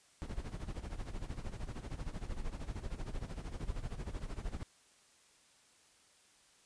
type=noise with tremolo; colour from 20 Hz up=brown; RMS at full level=-38 dBFS; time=0.22-4.63 s; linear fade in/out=0 ms; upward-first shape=sine; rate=13 Hz; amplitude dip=80%; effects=white hiss -66 dBFS RMS until 6.65 s + resampled to 22050 Hz